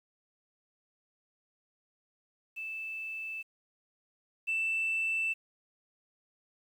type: tone pair in turn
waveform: sine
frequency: 2637 / 2657 Hz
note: E7 / E7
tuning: 0 / +13 cents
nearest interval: unison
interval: 13 cents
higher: second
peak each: -36 / -27 dBFS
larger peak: second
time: 2.56-3.43 / 4.47-5.34 s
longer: neither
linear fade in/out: 20 ms
effects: tanh soft clip ceiling -25 dBFS + 10-bit